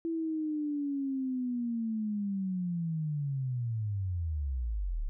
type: linear sweep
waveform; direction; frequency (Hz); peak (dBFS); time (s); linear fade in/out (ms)
sine; down; 332.8 to 32.7; -30; 0.05-5.09; 0
effects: none